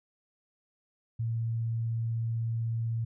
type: tone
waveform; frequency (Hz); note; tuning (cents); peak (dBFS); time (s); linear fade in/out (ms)
sine; 114.5; A#2; -31; -28; 1.19-3.05; 10
effects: none